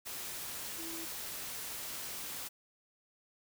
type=tone in noise; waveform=sine; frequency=329.6 Hz; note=E4; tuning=in tune; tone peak=-45 dBFS; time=0.78-1.06 s; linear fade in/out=20 ms; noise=white; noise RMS=-42 dBFS; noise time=0.05-2.49 s; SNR=-6 dB; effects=none